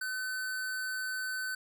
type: tone with amplitude modulation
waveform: square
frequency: 1518 Hz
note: F#6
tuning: 44 cents sharp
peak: -33 dBFS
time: 0.01-1.55 s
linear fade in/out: 5 ms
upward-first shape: sine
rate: 259 Hz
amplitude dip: 25%
effects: none